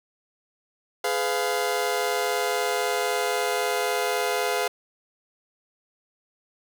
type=chord; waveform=sawtooth; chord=F diminished; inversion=first; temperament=just; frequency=419.1 / 502.9 / 698.5 Hz; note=Ab4 / Cb5 / F5; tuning=+16 / +31 / 0 cents; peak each=-24 dBFS; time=1.04-4.68 s; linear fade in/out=5 ms; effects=none